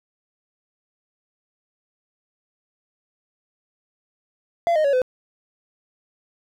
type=tone with pitch steps; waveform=triangle; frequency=682 / 618.2 / 560.4 / 508 Hz; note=F5 / D#5 / C#5 / B4; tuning=-41 / -11 / +19 / +49 cents; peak=-14 dBFS; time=4.67-5.018 s; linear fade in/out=0 ms; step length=87 ms; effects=none